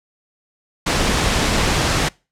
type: low-pass noise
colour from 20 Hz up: pink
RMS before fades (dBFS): -18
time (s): 0.86-2.09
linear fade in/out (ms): 10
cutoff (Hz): 7500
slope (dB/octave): 12
effects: noise-tail reverb RT60 0.3 s tail -25 dB re dry + low-pass 12000 Hz 12 dB/octave